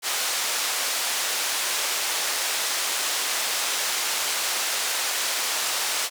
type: band-pass noise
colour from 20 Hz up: white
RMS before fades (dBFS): -26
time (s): 0.02-6.1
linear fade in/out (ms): 50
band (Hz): 540 to 8100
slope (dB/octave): 12
effects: none